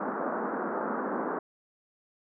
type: band-pass noise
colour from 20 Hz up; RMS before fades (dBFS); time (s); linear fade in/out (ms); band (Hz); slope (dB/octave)
pink; -32; 0-1.39; 5; 210 to 1500; 48
effects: none